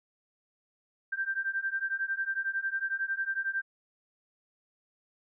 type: beating tone pair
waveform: sine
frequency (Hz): 1568 / 1579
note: G6 / G6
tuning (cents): 0 / +12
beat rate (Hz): 11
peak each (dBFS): -33 / -32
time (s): 1.12-3.62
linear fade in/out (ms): 10
effects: none